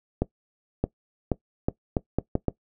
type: accelerating click train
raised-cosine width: 2 ms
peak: -9 dBFS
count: 8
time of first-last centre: 0.22-2.483 s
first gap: 620 ms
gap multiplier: 0.77
effects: noise-tail reverb RT60 0.1 s tail -19 dB re dry